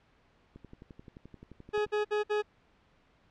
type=click train; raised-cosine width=3 ms; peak=-35 dBFS; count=16; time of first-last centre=0.56-1.864 s; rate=11.5 Hz
type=tone bursts; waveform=40% pulse; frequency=420 Hz; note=G#4; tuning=19 cents sharp; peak=-26 dBFS; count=4; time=1.73-2.424 s; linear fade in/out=20 ms; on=130 ms; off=58 ms
effects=pink hiss -66 dBFS RMS until 3.3 s + low-pass 3000 Hz 12 dB/octave